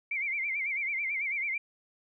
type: tone with vibrato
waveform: sine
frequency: 2217 Hz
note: C#7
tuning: in tune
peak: -29 dBFS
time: 0.11-1.58 s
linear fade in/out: 5 ms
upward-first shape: sine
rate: 9.1 Hz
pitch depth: 120 cents each way
effects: none